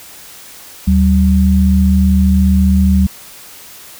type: tone pair together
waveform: sine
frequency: 75.59 / 190.6 Hz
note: D#2 / G3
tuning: -49 / -48 cents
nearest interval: octave + major third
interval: 1601 cents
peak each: -10 dBFS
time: 0.87-3.07 s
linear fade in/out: 10 ms
effects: white hiss -36 dBFS RMS until 3.99 s

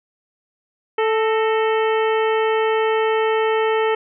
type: harmonic tone with a mistuned harmonic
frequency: 440 Hz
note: A4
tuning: in tune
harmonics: 1 / 2 / 3 / 4 / 5 / 6 / 7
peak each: -17 / -23 / -27 / -29 / -31 / -33 / -34 dBFS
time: 0.98-3.95 s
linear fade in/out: 5 ms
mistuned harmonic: 4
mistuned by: +74 cents
effects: none

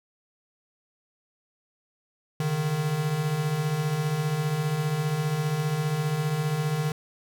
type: beating tone pair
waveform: square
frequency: 138.59 / 153.59 Hz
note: C#3 / D#3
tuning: 0 / -22 cents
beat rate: 15 Hz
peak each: -32 / -26 dBFS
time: 2.4-6.92 s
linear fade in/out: 2 ms
effects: none

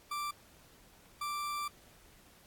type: tone bursts at uneven times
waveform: 40% pulse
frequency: 1174.7 Hz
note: D6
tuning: in tune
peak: -34 dBFS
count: 2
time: 0.11-0.31 / 1.21-1.68 s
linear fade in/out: 5 ms
effects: pink hiss -61 dBFS RMS until 2.46 s + AAC 64 kbps

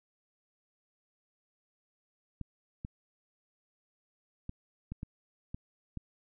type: clicks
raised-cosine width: 5 ms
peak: -26 dBFS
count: 7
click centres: 2.413 / 2.849 / 4.494 / 4.92 / 5.031 / 5.545 / 5.973 s
effects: none

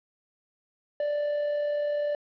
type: tone with amplitude modulation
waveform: triangle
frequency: 587.3 Hz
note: D5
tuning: in tune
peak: -22 dBFS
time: 1-2.15 s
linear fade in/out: 2 ms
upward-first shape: sine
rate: 40.2 Hz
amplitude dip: 30%
effects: resampled to 11025 Hz + 10-bit

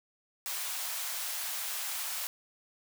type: high-pass noise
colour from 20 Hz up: white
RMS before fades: -36 dBFS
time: 0.46-2.27 s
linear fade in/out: 0 ms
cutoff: 670 Hz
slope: 24 dB/octave
effects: none

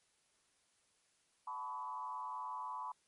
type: tone with frequency modulation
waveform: sine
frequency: 1000 Hz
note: B5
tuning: 21 cents sharp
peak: -40 dBFS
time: 1.47-2.92 s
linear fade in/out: 5 ms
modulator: 127 Hz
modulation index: 1
effects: white hiss -75 dBFS RMS until 3.07 s + MP3 48 kbps

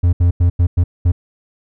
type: tone bursts at uneven times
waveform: triangle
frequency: 87.3 Hz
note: F2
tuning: in tune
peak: -7 dBFS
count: 6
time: 0.03-0.13 / 0.2-0.31 / 0.4-0.5 / 0.59-0.67 / 0.77-0.84 / 1.05-1.12 s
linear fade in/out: 10 ms
effects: none

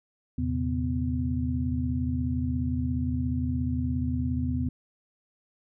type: tone cluster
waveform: sine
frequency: 81.3 / 115.6 / 132.6 / 250.4 Hz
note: E2 / A#2 / C3 / B3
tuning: -23 / -14 / +23 / +24 cents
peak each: -29 / -35 / -33 / -29 dBFS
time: 0.38-4.69 s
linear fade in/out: 5 ms
effects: none

